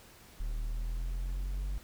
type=exponential sweep; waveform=triangle; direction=up; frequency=37 to 49 Hz; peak=-30 dBFS; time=0.4-1.78 s; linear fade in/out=0 ms; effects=pink hiss -56 dBFS RMS until 1.83 s